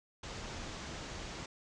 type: low-pass noise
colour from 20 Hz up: pink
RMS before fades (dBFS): -44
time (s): 0.23-1.46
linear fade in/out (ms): 5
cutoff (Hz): 7300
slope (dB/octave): 48
effects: none